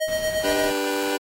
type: tone with tremolo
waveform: square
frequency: 628 Hz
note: D#5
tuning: 16 cents sharp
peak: -21 dBFS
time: 0-0.71 s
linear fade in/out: 20 ms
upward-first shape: sine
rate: 8.5 Hz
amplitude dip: 55%
type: noise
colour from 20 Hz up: pink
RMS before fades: -38 dBFS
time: 0.08-0.72 s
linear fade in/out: 2 ms
type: chord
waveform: sawtooth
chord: G major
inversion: second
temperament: just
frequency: 294 / 392 / 490 Hz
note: D4 / G4 / B4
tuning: +2 / 0 / -14 cents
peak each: -23 dBFS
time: 0.43-1.18 s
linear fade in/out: 20 ms
effects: AAC 48 kbps

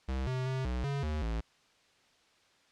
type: tone with pitch steps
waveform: square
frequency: 65.5 / 128.8 / 131.1 / 62 / 140.2 / 76.4 / 55.7 Hz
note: C2 / C3 / C3 / B1 / C#3 / D#2 / A1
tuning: +2 / -27 / +4 / +7 / +20 / -31 / +22 cents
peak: -32 dBFS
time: 0.08-1.41 s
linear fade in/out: 10 ms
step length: 190 ms
effects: white hiss -66 dBFS RMS until 2.71 s + low-pass 5000 Hz 12 dB/octave

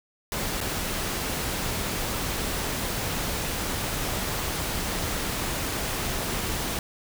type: noise with dropouts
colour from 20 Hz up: pink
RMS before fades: -29 dBFS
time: 0.32-6.79 s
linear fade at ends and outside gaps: 1 ms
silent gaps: 0.605-0.612 s
effects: none

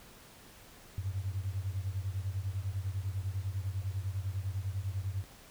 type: beating tone pair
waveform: sine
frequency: 92.8 / 102.8 Hz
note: F#2 / G#2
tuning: +6 / -17 cents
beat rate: 10 Hz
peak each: -35 / -37 dBFS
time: 0.98-5.24 s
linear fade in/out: 0 ms
effects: pink hiss -55 dBFS RMS until 5.5 s

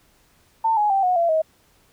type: tone with pitch steps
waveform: sine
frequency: 897 / 836.9 / 780.9 / 728.6 / 679.8 / 634.3 Hz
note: A5 / G#5 / G5 / F#5 / F5 / D#5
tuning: +33 / +13 / -7 / -27 / -47 / +33 cents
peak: -16 dBFS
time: 0.64-1.42 s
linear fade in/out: 10 ms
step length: 130 ms
effects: pink hiss -59 dBFS RMS until 1.92 s

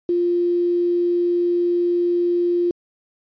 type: tone with quantisation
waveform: sine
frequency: 349.2 Hz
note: F4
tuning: in tune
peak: -16 dBFS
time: 0.09-2.71 s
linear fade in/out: 2 ms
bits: 7
effects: resampled to 11025 Hz

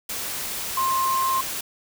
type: tone in noise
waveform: sine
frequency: 1056 Hz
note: C6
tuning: 16 cents sharp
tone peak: -20 dBFS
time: 0.77-1.41 s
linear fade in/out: 5 ms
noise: white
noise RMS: -30 dBFS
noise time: 0.09-1.61 s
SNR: +7 dB
effects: none

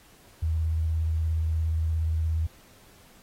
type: tone with vibrato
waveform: sine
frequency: 80.3 Hz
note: E2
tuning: 45 cents flat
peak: -23 dBFS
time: 0.42-2.47 s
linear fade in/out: 10 ms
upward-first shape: square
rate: 17 Hz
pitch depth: 22 cents each way
effects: pink hiss -56 dBFS RMS until 3.22 s + AAC 48 kbps

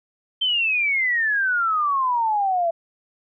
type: exponential sweep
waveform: sine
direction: down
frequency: 3136 to 659.3 Hz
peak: -18 dBFS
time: 0.41-2.71 s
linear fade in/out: 10 ms
effects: none

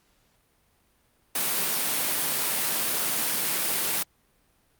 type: high-pass noise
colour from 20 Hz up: white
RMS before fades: -26 dBFS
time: 1.35-4.03 s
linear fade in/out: 5 ms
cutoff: 130 Hz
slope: 24 dB/octave
effects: pink hiss -66 dBFS RMS until 4.79 s + Opus 48 kbps

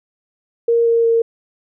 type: tone with pitch steps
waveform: sine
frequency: 466.2 / 462.7 / 459.3 Hz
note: A#4 / A#4 / A#4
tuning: 0 / -13 / -26 cents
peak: -11 dBFS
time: 0.68-1.22 s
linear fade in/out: 5 ms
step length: 180 ms
effects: none

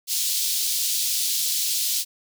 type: high-pass noise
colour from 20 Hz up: pink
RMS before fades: -24 dBFS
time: 0.07-2.05 s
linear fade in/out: 50 ms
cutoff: 3700 Hz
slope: 24 dB/octave
effects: none

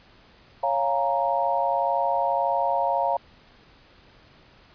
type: chord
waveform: sine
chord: Bb minor seventh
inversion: first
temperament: equal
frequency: 554.4 / 698.5 / 830.6 / 932.3 Hz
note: Db5 / F5 / Ab5 / Bb5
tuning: 0 / 0 / 0 / 0 cents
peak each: -27 / -25 / -30 / -25 dBFS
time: 0.63-3.17 s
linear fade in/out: 5 ms
effects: pink hiss -54 dBFS RMS until 4.74 s + resampled to 11025 Hz

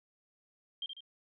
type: tone with echo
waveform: sine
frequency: 3182 Hz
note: G7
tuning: 25 cents sharp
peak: -35 dBFS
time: 0.82-0.86 s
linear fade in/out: 2 ms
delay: 73 ms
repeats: 2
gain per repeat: -6 dB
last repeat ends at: 1.006 s
effects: none

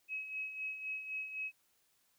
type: tone with tremolo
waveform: sine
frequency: 2558 Hz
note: D#7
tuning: 47 cents sharp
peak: -36 dBFS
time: 0.08-1.52 s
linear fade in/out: 50 ms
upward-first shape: sine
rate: 3.9 Hz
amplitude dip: 60%
effects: white hiss -74 dBFS RMS until 2.18 s

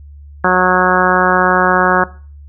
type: harmonic tone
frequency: 182.9 Hz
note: F#3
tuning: 20 cents flat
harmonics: 1 / 2 / 3 / 4 / 5 / 6 / 7 / 8 / 9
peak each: -18 / -18 / -18 / -18 / -18 / -18 / -18 / -18 / -18 dBFS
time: 0.44-2.04 s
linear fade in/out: 5 ms
effects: noise-tail reverb RT60 0.4 s tail -19 dB re dry + added 72 Hz sine -33 dBFS peak until 2.48 s

